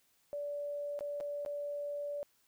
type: tone with dropouts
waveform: sine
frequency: 579 Hz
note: D5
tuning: 25 cents flat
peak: -36 dBFS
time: 0.33-2.23 s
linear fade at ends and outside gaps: 0 ms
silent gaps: 0.991-1.008 / 1.202-1.208 / 1.45-1.461 s
effects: white hiss -72 dBFS RMS until 2.47 s